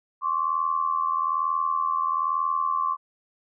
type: tone pair together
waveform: sine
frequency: 1061 / 1142.1 Hz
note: C6 / D6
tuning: +24 / -49 cents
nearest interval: minor second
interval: 127 cents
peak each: -25 dBFS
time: 0.21-2.97 s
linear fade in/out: 50 ms
effects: none